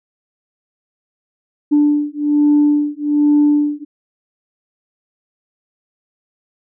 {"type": "beating tone pair", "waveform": "sine", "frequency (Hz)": [293.7, 294.9], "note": ["D4", "D4"], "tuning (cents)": [0, 7], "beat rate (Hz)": 1.2, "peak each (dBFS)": -13, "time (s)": [1.71, 3.85], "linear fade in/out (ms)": 20, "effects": ["tanh soft clip ceiling -5 dBFS"]}